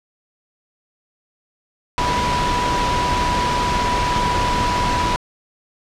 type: tone in noise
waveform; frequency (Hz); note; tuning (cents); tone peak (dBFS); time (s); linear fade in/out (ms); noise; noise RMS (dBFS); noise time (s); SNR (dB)
sine; 981; B5; -12; -19; 1.98-5.16; 0; pink; -21; 1.98-5.16; -1
effects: low-pass 5000 Hz 12 dB/octave